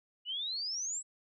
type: exponential sweep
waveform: sine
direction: up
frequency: 2869 to 7950 Hz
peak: -34 dBFS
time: 0.25-1.03 s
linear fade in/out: 50 ms
effects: none